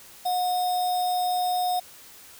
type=tone with sample-and-hold; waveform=sine; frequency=724 Hz; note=F#5; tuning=38 cents flat; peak=-22 dBFS; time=0.25-1.8 s; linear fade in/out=10 ms; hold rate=4410 Hz; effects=white hiss -48 dBFS RMS until 2.39 s